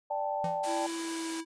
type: chord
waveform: sine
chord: D suspended fourth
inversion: none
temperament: equal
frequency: 587.3 / 784 / 880 Hz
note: D5 / G5 / A5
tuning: 0 / 0 / 0 cents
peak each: -34 dBFS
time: 0.1-0.87 s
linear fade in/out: 10 ms
type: tone with exponential decay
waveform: square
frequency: 168.8 Hz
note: E3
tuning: 41 cents sharp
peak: -33 dBFS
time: 0.44-0.69 s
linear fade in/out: 2 ms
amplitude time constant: 53 ms
type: high-pass noise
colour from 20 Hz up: white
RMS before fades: -40 dBFS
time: 0.63-1.41 s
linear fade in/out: 10 ms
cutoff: 230 Hz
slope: 24 dB/octave
type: tone with pitch glide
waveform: square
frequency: 332.6 to 326.7 Hz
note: E4 to E4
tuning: +16 to -15 cents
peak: -35 dBFS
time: 0.65-1.45 s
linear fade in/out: 50 ms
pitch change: -31 cents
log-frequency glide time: 0.88-1.29 s
effects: resampled to 22050 Hz